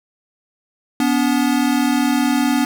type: tone pair together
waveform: square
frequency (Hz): 246.4 / 286.2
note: B3 / D4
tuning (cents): -4 / -45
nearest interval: minor third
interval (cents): 259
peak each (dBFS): -18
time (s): 1-2.65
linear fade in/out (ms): 2
effects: none